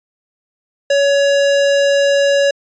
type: tone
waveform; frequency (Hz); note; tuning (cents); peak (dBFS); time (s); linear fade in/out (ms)
square; 562; C#5; +24; -11; 0.9-2.51; 5
effects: resampled to 16000 Hz